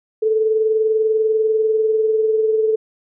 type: tone pair together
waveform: sine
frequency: 436.6 / 456.8 Hz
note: A4 / A#4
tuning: -13 / -35 cents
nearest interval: minor second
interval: 78 cents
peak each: -14 / -25 dBFS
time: 0.22-2.76 s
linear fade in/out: 10 ms
effects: none